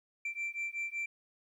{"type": "beating tone pair", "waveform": "sine", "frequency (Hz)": [2345, 2350.3], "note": ["D7", "D7"], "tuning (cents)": [-3, 1], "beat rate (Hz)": 5.3, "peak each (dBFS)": [-36, -36], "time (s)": [0.25, 1.06], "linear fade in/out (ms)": 5, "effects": ["tanh soft clip ceiling -32 dBFS", "12-bit"]}